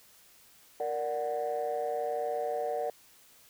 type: chord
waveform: sine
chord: Bb augmented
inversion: none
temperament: equal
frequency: 466.2 / 587.3 / 740 Hz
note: Bb4 / D5 / F#5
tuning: 0 / 0 / 0 cents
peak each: -33 dBFS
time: 0.8-2.9 s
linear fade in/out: 2 ms
effects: tanh soft clip ceiling -24 dBFS + white hiss -59 dBFS RMS until 3.49 s